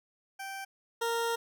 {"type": "tone pair in turn", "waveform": "20% pulse", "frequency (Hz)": [780, 463.8], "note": ["G5", "A#4"], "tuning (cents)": [-9, -9], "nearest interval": "major sixth", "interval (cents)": 900, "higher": "first", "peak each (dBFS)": [-33, -24], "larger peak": "second", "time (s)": [[0.39, 0.65], [1.01, 1.36]], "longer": "second", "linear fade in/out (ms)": 10, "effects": []}